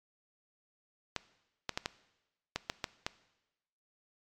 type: clicks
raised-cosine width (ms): 0.2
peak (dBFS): -15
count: 8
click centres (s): 1.163 / 1.693 / 1.775 / 1.859 / 2.56 / 2.699 / 2.842 / 3.065
effects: noise-tail reverb RT60 1.0 s tail -18 dB re dry + MP3 96 kbps